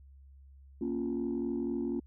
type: chord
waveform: sine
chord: Bb minor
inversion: none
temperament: equal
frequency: 233.1 / 277.2 / 349.2 Hz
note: Bb3 / Db4 / F4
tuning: 0 / 0 / 0 cents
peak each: -34 dBFS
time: 0.81-2 s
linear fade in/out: 5 ms
effects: tanh soft clip ceiling -25 dBFS + added 68 Hz sine -52 dBFS peak until 2.06 s